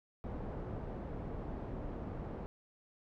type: low-pass noise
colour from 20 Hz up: pink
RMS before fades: -42 dBFS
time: 0.24-2.46 s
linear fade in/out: 0 ms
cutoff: 690 Hz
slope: 12 dB/octave
effects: none